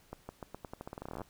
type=accelerating click train; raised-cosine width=1 ms; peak=-27 dBFS; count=21; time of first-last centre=0.13-1.217 s; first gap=160 ms; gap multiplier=0.86; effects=pink hiss -64 dBFS RMS until 1.29 s